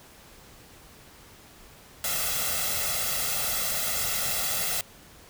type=noise with comb filter; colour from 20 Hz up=white; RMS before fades=-28 dBFS; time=2.04-4.81 s; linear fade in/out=2 ms; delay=1.5 ms; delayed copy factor=+0.85; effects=pink hiss -51 dBFS RMS until 5.29 s